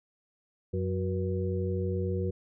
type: harmonic tone with a mistuned harmonic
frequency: 92.5 Hz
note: F#2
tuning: in tune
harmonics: 1 / 2 / 4 / 5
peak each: -30 / -35 / -34 / -36 dBFS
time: 0.73-2.31 s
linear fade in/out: 10 ms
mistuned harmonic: 5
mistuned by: +69 cents
effects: none